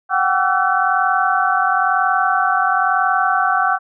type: tone cluster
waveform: sine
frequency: 739 / 780 / 1146 / 1341 / 1515 Hz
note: F#5 / G5 / D6 / E6 / F#6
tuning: -2 / -9 / -43 / +29 / +40 cents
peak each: -20 dBFS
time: 0.09-3.79 s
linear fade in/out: 50 ms
effects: none